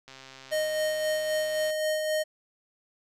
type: click train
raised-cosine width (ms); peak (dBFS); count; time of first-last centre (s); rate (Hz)
0.2; -29; 217; 0.08-1.704; 133
type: tone with tremolo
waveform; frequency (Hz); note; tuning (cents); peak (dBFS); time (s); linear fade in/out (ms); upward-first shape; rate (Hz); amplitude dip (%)
square; 619; D#5; -9; -25; 0.51-2.24; 20; sine; 3.8; 35
effects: resampled to 32000 Hz